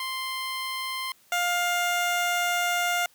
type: tone pair in turn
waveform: 15% pulse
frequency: 1046.5 / 704.6 Hz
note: C6 / F5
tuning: 0 / +15 cents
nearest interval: perfect fifth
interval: 685 cents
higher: first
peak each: -23 / -17 dBFS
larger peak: second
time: 0-1.12 / 1.32-3.06 s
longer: second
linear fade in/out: 2 ms
effects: white hiss -60 dBFS RMS until 3.14 s